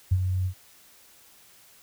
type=tone with ADSR envelope; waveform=sine; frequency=92.5 Hz; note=F#2; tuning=in tune; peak=-16 dBFS; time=0.11-0.54 s; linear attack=12 ms; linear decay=53 ms; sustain=-7 dB; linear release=83 ms; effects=white hiss -55 dBFS RMS until 1.82 s